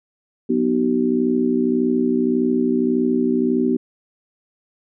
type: harmonic tone with a mistuned harmonic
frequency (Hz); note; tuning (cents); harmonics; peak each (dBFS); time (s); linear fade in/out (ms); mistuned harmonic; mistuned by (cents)
61.74; B1; 0; 3 / 4 / 5 / 6; -30 / -18 / -23 / -21; 0.49-3.77; 10; 6; +52
effects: none